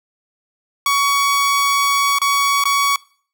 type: tone with dropouts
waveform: sawtooth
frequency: 1124 Hz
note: C#6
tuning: 24 cents sharp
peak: -10 dBFS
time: 0.86-2.96 s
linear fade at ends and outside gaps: 2 ms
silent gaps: 2.186-2.216 / 2.639-2.654 s
effects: noise-tail reverb RT60 0.5 s tail -22 dB re dry